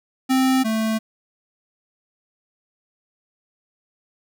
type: tone pair in turn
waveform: square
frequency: 261.6 / 220.7 Hz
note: C4 / A3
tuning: 0 / +5 cents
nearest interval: minor third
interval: 295 cents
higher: first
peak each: -16 / -20 dBFS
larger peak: first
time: 0.29-0.64 / 0.64-0.99 s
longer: neither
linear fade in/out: 20 ms
effects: none